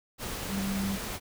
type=tone in noise; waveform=sine; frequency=196 Hz; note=G3; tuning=in tune; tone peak=-29 dBFS; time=0.48-0.99 s; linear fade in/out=50 ms; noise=pink; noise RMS=-36 dBFS; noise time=0.18-1.2 s; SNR=+4 dB; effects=none